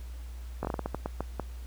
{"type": "slowing click train", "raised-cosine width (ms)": 1, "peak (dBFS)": -17, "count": 11, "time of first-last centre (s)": [0.63, 1.397], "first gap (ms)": 18, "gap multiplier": 1.3, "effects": ["added 60 Hz sine -38 dBFS peak until 1.66 s", "pink hiss -56 dBFS RMS until 1.66 s"]}